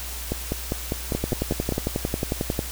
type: two click trains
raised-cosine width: 2 ms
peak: -10 / -11 dBFS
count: 17 / 8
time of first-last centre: 1.15-2.591 / 0.32-1.723 s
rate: 11.1 / 4.99 Hz
effects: added 60 Hz sine -34 dBFS peak until 2.71 s + white hiss -35 dBFS RMS until 2.71 s